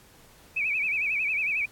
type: tone with vibrato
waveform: sine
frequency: 2426 Hz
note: D#7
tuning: 44 cents flat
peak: -24 dBFS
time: 0.56-1.66 s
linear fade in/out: 10 ms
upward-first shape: sine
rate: 11 Hz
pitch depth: 130 cents each way
effects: pink hiss -55 dBFS RMS until 1.71 s + AAC 64 kbps